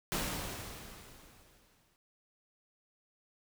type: noise with exponential decay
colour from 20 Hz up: pink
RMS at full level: -33 dBFS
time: 0.12-1.96 s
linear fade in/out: 0 ms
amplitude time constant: 400 ms
effects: none